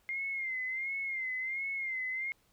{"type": "tone with vibrato", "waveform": "sine", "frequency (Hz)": 2108, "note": "C7", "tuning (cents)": 12, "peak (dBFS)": -33, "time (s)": [0.09, 2.32], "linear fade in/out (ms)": 0, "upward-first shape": "sine", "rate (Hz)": 1.4, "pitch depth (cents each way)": 71, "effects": ["pink hiss -70 dBFS RMS until 2.52 s"]}